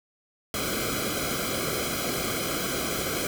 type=noise with comb filter; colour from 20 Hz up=pink; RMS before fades=-29 dBFS; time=0.54-3.27 s; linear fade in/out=2 ms; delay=1.1 ms; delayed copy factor=-1; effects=none